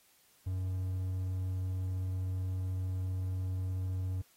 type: tone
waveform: triangle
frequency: 92.9 Hz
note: F#2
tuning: 7 cents sharp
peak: -30 dBFS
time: 0.46-4.22 s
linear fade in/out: 10 ms
effects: white hiss -66 dBFS RMS until 4.36 s + AAC 48 kbps